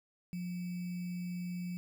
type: tone with sample-and-hold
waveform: sine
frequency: 177.7 Hz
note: F3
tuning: 30 cents sharp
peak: -36 dBFS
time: 0.33-1.77 s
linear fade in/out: 0 ms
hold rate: 2450 Hz
effects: none